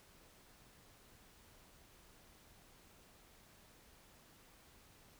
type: silence
effects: pink hiss -64 dBFS RMS until 5.19 s